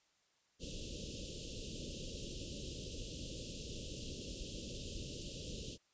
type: band-stop noise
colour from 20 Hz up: pink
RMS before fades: -45 dBFS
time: 0.59-5.78 s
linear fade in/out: 50 ms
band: 580 to 2700 Hz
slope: 96 dB/octave
effects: white hiss -75 dBFS RMS until 5.93 s + resampled to 16000 Hz